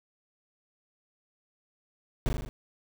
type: noise with echo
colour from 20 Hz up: brown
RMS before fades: -25 dBFS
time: 2.26-2.29 s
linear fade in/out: 0 ms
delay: 40 ms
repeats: 5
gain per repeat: -3 dB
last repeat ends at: 2.49 s
effects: none